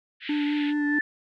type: band-pass noise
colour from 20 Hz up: pink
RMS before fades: -37 dBFS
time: 0.2-0.74 s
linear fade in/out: 50 ms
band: 1700 to 3600 Hz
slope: 48 dB/octave
type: tone with vibrato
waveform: triangle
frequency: 293.7 Hz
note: D4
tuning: in tune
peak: -21 dBFS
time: 0.29-0.99 s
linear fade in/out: 5 ms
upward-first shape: triangle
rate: 4.8 Hz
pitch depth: 21 cents each way
type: tone with exponential growth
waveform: sine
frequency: 1760 Hz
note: A6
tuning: in tune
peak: -21 dBFS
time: 0.32-1.01 s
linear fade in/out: 2 ms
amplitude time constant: 150 ms
effects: none